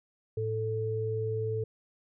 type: tone pair together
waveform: sine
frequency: 109.74 / 440 Hz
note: A2 / A4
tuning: -4 / 0 cents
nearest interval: 2 octaves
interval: 2404 cents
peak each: -32 / -31 dBFS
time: 0.37-1.64 s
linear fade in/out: 5 ms
effects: none